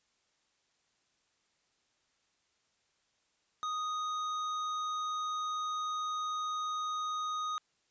triangle tone with tanh clipping, 1244.5 Hz, D#6, in tune, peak -35 dBFS, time 3.63-7.58 s, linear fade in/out 0 ms, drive 17 dB, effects white hiss -75 dBFS RMS until 7.9 s + resampled to 16000 Hz

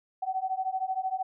sine beating tone pair, 750 / 763 Hz, F#5 / G5, +23 / -47 cents, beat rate 13 Hz, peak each -31 dBFS, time 0.22-1.23 s, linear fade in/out 10 ms, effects none

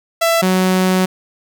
sawtooth tone pair in turn, 666 / 185.81 Hz, E5 / F#3, +18 / +8 cents, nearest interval octave + minor seventh, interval 2210 cents, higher first, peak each -8 dBFS, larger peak neither, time 0.21-0.42 / 0.42-1.06 s, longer second, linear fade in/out 10 ms, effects none

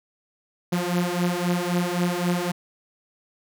sawtooth beating tone pair, 174.61 / 178.41 Hz, F3 / F3, 0 / +37 cents, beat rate 3.8 Hz, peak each -21 dBFS, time 0.72-2.52 s, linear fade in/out 10 ms, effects none

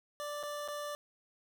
25% pulse tone with dropouts, 587.3 Hz, D5, in tune, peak -34 dBFS, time 0.2-0.95 s, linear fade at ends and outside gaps 0 ms, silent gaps 0.429-0.435 / 0.678-0.685 s, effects 10-bit

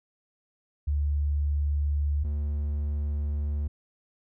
sine / triangle tone pair in turn, 72.8 / 73.2 Hz, D2 / D2, -15 / -5 cents, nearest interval unison, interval 10 cents, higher second, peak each -23 / -24 dBFS, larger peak first, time 0.87-2.24 / 2.24-3.68 s, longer second, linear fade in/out 10 ms, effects none

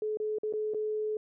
sine tone with dropouts, 428.6 Hz, A4, 45 cents flat, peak -29 dBFS, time 0.02-1.17 s, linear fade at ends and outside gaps 2 ms, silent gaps 0.172-0.2 / 0.385-0.433 / 0.526-0.536 / 0.737-0.745 s, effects none

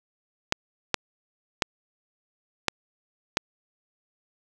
clicks, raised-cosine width 0.2 ms, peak -3 dBFS, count 5, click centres 0.524 / 0.943 / 1.622 / 2.683 / 3.371 s, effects none

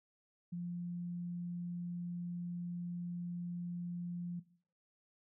sine tone, 174.61 Hz, F3, in tune, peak -38 dBFS, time 0.52-4.4 s, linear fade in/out 10 ms, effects noise-tail reverb RT60 0.5 s tail -18 dB re dry

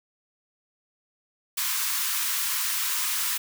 white high-pass noise, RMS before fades -27 dBFS, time 1.57-3.38 s, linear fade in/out 10 ms, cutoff 920 Hz, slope 96 dB/octave, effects none

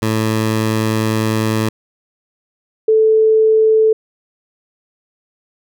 15% pulse / sine tone pair in turn, 110 / 438.7 Hz, A2 / A4, 0 / -5 cents, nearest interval 2 octaves, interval 2395 cents, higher second, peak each -8 dBFS, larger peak neither, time 0.02-1.69 / 2.88-3.93 s, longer first, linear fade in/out 5 ms, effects none

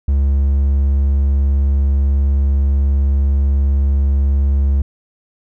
triangle tone, 69.3 Hz, C#2, in tune, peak -9 dBFS, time 0.08-4.82 s, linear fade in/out 5 ms, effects none

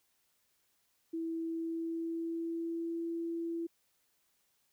sine tone with pitch glide, 328.3 to 334.6 Hz, E4 to E4, -7 to +26 cents, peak -34 dBFS, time 1.13-3.67 s, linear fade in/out 10 ms, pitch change +33 cents, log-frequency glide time 1.43-3.05 s, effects white hiss -75 dBFS RMS until 4.72 s

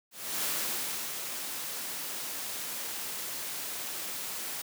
white noise with ADSR envelope, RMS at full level -31 dBFS, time 0.11-4.62 s, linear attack 320 ms, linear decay 680 ms, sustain -6 dB, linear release 7 ms, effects high-pass 150 Hz 12 dB/octave

